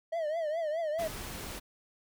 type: tone with vibrato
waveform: triangle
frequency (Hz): 635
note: D#5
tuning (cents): +35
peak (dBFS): -28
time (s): 0.12-1.08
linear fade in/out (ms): 10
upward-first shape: triangle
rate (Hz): 4.8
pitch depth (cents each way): 140
type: noise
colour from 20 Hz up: pink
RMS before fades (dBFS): -41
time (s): 0.98-1.6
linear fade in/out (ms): 20
effects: none